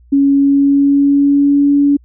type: tone with pitch glide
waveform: sine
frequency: 278.4 to 284.7 Hz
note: C#4 to C#4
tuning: +8 to +46 cents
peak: -7 dBFS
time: 0.12-1.97 s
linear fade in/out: 10 ms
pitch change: +38 cents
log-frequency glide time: 0.33-1.72 s
effects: added 60 Hz sine -42 dBFS peak until 2.04 s